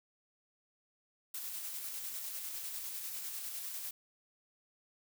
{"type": "noise with tremolo", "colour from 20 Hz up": "blue", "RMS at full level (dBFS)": -41, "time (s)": [1.34, 3.91], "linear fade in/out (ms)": 5, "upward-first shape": "square", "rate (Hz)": 10, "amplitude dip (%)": 25, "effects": []}